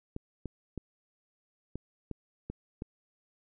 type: clicks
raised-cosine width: 3 ms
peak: -24 dBFS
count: 7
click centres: 0.164 / 0.457 / 0.777 / 1.756 / 2.113 / 2.5 / 2.821 s
effects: none